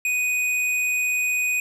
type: tone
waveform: square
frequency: 2489 Hz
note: D#7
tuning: in tune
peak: -21 dBFS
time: 0.05-1.6 s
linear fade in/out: 2 ms
effects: low-pass 12000 Hz 12 dB/octave + 9-bit